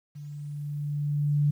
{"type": "tone with level ramp", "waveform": "sine", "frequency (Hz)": 146.2, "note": "D3", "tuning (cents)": -7, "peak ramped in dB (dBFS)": [-38, -19], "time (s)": [0.15, 1.51], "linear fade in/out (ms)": 10, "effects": ["10-bit"]}